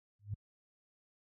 sine tone with exponential growth, 102.6 Hz, G#2, 21 cents flat, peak -31 dBFS, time 0.19-0.34 s, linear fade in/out 5 ms, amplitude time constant 31 ms, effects high-pass 60 Hz 12 dB/octave

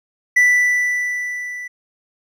triangle tone with level ramp, 1975.5 Hz, B6, in tune, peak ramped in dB -7 to -26 dBFS, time 0.36-1.68 s, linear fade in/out 10 ms, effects none

